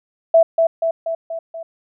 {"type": "tone with echo", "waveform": "sine", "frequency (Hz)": 659.3, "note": "E5", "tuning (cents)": 0, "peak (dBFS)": -7, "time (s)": [0.34, 0.43], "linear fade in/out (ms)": 5, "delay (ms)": 240, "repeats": 5, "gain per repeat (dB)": -4, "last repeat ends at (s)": 1.63, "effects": []}